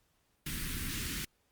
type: band-stop noise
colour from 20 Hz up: pink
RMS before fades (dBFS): -37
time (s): 0.46-1.25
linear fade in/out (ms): 5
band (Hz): 300 to 1500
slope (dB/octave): 24
effects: pink hiss -74 dBFS RMS until 1.51 s + Opus 48 kbps